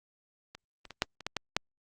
clicks, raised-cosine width 0.2 ms, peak -27 / -29 / -25 / -8 / -27 / -15 / -13 / -8 dBFS, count 8, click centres 0.55 / 0.853 / 0.907 / 1.021 / 1.207 / 1.266 / 1.367 / 1.566 s, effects Opus 48 kbps

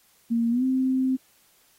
sine tone with pitch glide, 232.2 to 260.6 Hz, A#3 to C4, -7 to -7 cents, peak -20 dBFS, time 0.3-1.17 s, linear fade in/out 20 ms, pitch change +200 cents, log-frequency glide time 0.5-0.64 s, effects white hiss -61 dBFS RMS until 1.78 s + AAC 48 kbps

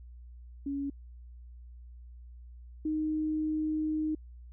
sine tone pair in turn, 279.7 / 309.7 Hz, C#4 / D#4, +16 / -8 cents, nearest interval major second, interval 176 cents, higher second, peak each -31 / -28 dBFS, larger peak second, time 0.66-0.9 / 2.85-4.15 s, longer second, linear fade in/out 5 ms, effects added 60 Hz sine -46 dBFS peak until 4.52 s

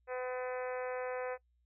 harmonic tone, 252.7 Hz, B3, 40 cents sharp, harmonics 2 / 3 / 4 / 5 / 6 / 7 / 8 / 9 / 10, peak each -37 / -45 / -48 / -50 / -49 / -51 / -52 / -56 / -55 dBFS, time 0.07-1.38 s, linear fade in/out 50 ms, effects noise-tail reverb RT60 0.1 s tail -20 dB re dry + added 60 Hz sine -70 dBFS peak until 1.65 s

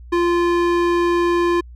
square tone with band-pass filter, 346.5 Hz, F4, 14 cents flat, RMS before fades -17 dBFS, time 0.12-1.61 s, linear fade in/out 10 ms, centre 780 Hz, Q 0.6, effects added 60 Hz sine -36 dBFS peak until 1.75 s

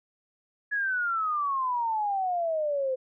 sine exponential sweep, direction down, 1700 to 510 Hz, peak -25 dBFS, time 0.71-2.96 s, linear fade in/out 20 ms, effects none

